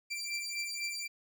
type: beating tone pair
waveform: 20% pulse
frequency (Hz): 2349 / 2353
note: D7 / D7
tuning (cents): 0 / +3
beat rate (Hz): 4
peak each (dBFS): -34 / -33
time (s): 0.1-1.08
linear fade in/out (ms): 20
effects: none